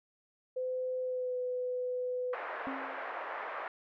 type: tone with pitch glide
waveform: sine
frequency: 510 to 500.1 Hz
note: C5 to B4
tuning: -44 to +22 cents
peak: -32 dBFS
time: 0.56-2.35 s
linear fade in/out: 10 ms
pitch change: -34 cents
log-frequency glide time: 1.01-1.37 s
type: band-pass noise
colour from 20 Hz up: pink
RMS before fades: -40 dBFS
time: 2.33-3.68 s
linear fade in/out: 2 ms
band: 550 to 1900 Hz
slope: 24 dB/octave
type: tone with exponential decay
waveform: sine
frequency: 269.1 Hz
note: C4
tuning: 49 cents sharp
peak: -35 dBFS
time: 2.67-3.18 s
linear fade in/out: 0 ms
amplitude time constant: 110 ms
effects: none